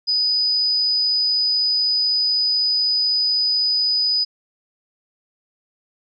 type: tone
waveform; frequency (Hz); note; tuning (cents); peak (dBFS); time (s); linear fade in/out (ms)
sine; 4978; D#8; 0; -16; 0.07-4.25; 20
effects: none